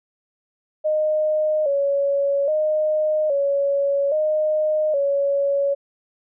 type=tone with vibrato; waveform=sine; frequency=587.3 Hz; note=D5; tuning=in tune; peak=-17 dBFS; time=0.84-5.75 s; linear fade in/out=20 ms; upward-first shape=square; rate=0.61 Hz; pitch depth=82 cents each way; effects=none